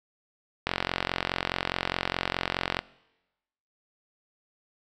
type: click train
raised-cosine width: 0.3 ms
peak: -9 dBFS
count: 96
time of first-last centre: 0.67-2.791 s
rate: 44.8 Hz
effects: noise-tail reverb RT60 1.0 s tail -22 dB re dry